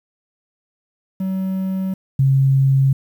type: tone pair in turn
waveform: triangle / sine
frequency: 189.5 / 135.24 Hz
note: F#3 / C#3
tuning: +42 / -42 cents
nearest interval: tritone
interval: 584 cents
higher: first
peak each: -17 / -11 dBFS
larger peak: second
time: 1.2-1.94 / 2.19-2.93 s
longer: neither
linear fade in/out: 5 ms
effects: 8-bit